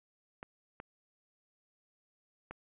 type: clicks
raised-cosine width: 0.5 ms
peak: -28 dBFS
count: 3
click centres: 0.429 / 0.801 / 2.51 s
effects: resampled to 8000 Hz + 9-bit

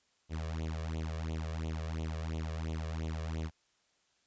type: tone with flanger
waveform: sawtooth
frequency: 80 Hz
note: D#2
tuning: 49 cents sharp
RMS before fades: -37 dBFS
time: 0.29-3.51 s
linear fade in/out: 50 ms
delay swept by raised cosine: 0.29 to 1.79 ms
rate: 2.9 Hz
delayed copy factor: +0.85
effects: white hiss -73 dBFS RMS until 4.26 s + resampled to 16000 Hz

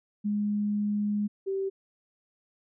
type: tone pair in turn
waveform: sine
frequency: 207.3 / 387.7 Hz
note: G#3 / G4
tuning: -3 / -19 cents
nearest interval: major seventh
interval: 1084 cents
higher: second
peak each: -25 / -27 dBFS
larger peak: first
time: 0.24-1.28 / 1.46-1.7 s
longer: first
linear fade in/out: 20 ms
effects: none

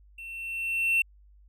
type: tone with level ramp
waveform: triangle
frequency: 2700 Hz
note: E7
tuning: 41 cents sharp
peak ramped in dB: -38 to -18 dBFS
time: 0.18-1.02 s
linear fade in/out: 5 ms
effects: added 50 Hz sine -53 dBFS peak until 1.48 s

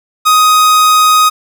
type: tone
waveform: 45% pulse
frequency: 1252 Hz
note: D#6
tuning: 10 cents sharp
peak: -5 dBFS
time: 0.25-1.3 s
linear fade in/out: 20 ms
effects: none

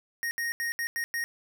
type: tone bursts at uneven times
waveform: square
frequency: 1864.7 Hz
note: A#6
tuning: in tune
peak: -29 dBFS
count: 6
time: 0.23-0.31 / 0.38-0.52 / 0.6-0.72 / 0.79-0.87 / 0.96-1.04 / 1.14-1.24 s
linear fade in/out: 0 ms
effects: none

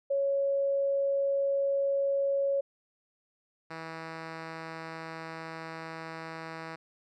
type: tone pair in turn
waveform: sine / 5% pulse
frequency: 554.4 / 162.27 Hz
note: C#5 / E3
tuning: 0 / -27 cents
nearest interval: octave + major sixth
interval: 2127 cents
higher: first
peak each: -25 / -27 dBFS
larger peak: first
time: 0.1-2.61 / 3.7-6.76 s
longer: second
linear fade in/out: 10 ms
effects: low-pass 4000 Hz 12 dB/octave

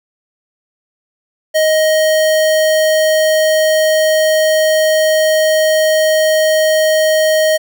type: tone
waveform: square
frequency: 626 Hz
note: D#5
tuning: 10 cents sharp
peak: -10 dBFS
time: 1.54-7.58 s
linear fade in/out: 20 ms
effects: none

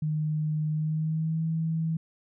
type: tone with pitch glide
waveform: sine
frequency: 153.7 to 161.71 Hz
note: D#3 to E3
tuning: -21 to -33 cents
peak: -25 dBFS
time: 0.02-1.97 s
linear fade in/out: 5 ms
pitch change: +88 cents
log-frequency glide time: 0.71-1.44 s
effects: none

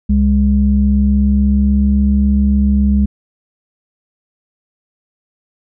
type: tone pair together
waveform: sine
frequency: 68.28 / 204.6 Hz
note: C#2 / G#3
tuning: -26 / -26 cents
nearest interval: octave + perfect fifth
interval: 1900 cents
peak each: -11 dBFS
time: 0.09-3.06 s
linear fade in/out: 10 ms
effects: tanh soft clip ceiling -1 dBFS

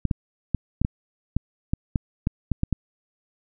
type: clicks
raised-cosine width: 5 ms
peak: -9 dBFS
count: 12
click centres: 0.053 / 0.112 / 0.547 / 0.816 / 0.849 / 1.366 / 1.735 / 1.958 / 2.271 / 2.517 / 2.634 / 2.727 s
effects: none

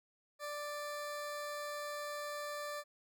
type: tone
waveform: 20% pulse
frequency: 588 Hz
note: D5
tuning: 2 cents sharp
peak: -35 dBFS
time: 0.39-2.84 s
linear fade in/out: 50 ms
effects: none

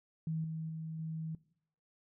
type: tone with level steps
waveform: sine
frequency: 160 Hz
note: D#3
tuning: 49 cents sharp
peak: -33 / -37 / -39 / -37 dBFS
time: 0.27-1.35 s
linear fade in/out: 2 ms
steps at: 0.44 / 0.69 / 0.99 s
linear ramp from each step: 2 ms
effects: noise-tail reverb RT60 0.7 s tail -20 dB re dry

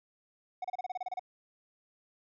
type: tone bursts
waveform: triangle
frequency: 738 Hz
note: F#5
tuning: 5 cents flat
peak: -31 dBFS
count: 11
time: 0.62-1.195 s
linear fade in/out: 5 ms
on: 25 ms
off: 30 ms
effects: resampled to 16000 Hz

